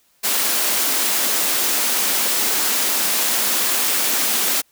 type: high-pass noise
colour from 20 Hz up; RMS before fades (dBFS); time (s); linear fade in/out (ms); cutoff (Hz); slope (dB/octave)
white; -19; 0.23-4.62; 20; 190; 96
effects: white hiss -60 dBFS RMS until 4.71 s